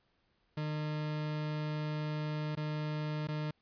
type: tone with dropouts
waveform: 40% pulse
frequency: 152 Hz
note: D#3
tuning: 40 cents flat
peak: -33 dBFS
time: 0.57-3.51 s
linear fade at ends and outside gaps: 5 ms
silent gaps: 2.553-2.571 / 3.273-3.285 s
effects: pink hiss -75 dBFS RMS until 3.61 s + resampled to 11025 Hz